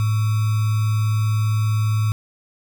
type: tone with sample-and-hold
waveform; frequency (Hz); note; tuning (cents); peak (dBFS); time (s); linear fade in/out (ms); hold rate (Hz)
sine; 107.6; A2; -38; -16; 0-2.12; 0; 1225
effects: none